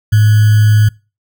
sine tone with sample-and-hold, 106.7 Hz, G#2, 47 cents sharp, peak -5 dBFS, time 0.12-0.89 s, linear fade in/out 10 ms, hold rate 1575 Hz, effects noise-tail reverb RT60 0.3 s tail -24 dB re dry

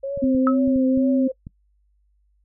sine tone with vibrato, 540 Hz, C#5, 45 cents flat, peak -24 dBFS, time 0.03-1.32 s, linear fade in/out 10 ms, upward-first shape triangle, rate 2.1 Hz, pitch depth 79 cents each way
clicks, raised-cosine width 5 ms, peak -23 dBFS, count 7, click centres 0.175 / 0.241 / 0.349 / 0.677 / 0.76 / 0.975 / 1.469 s
sine tone, 260 Hz, C4, 11 cents flat, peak -16 dBFS, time 0.22-1.28 s, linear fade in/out 10 ms
sine tone with exponential decay, 1292 Hz, E6, 35 cents flat, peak -15 dBFS, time 0.47-0.59 s, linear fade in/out 1 ms, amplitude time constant 24 ms
effects noise-tail reverb RT60 0.1 s tail -23 dB re dry + added 50 Hz sine -60 dBFS peak until 2.44 s

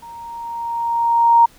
sine tone with level ramp, 932.3 Hz, A#5, in tune, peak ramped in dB -34 to -6 dBFS, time 0.02-1.46 s, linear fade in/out 10 ms, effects pink hiss -49 dBFS RMS until 1.58 s

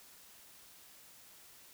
silence, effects white hiss -58 dBFS RMS until 1.73 s

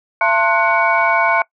sine tone cluster, 675 / 898 / 1056 / 1473 / 2245 Hz, E5 / A5 / C6 / F#6 / C#7, +41 / +35 / +16 / -8 / +21 cents, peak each -18 dBFS, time 0.21-1.42 s, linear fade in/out 2 ms, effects noise-tail reverb RT60 0.1 s tail -22 dB re dry + tanh soft clip ceiling -1 dBFS

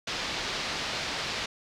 white low-pass noise, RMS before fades -33 dBFS, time 0.07-1.46 s, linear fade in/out 5 ms, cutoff 4900 Hz, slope 24 dB/octave, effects none

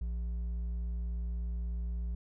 sine tone with hard clipping, 58.27 Hz, A#1, in tune, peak -34 dBFS, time 0.01-2.15 s, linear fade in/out 5 ms, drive 4 dB, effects none

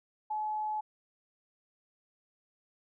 sine tone, 855 Hz, A5, 50 cents flat, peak -31 dBFS, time 0.3-0.81 s, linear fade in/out 10 ms, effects none

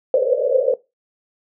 pink band-pass noise, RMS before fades -17 dBFS, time 0.14-0.74 s, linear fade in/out 2 ms, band 480 to 560 Hz, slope 96 dB/octave, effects noise-tail reverb RT60 0.2 s tail -17 dB re dry

